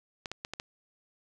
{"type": "clicks", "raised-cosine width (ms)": 0.2, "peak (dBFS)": -19, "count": 5, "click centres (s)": [0.258, 0.316, 0.449, 0.536, 0.599], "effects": []}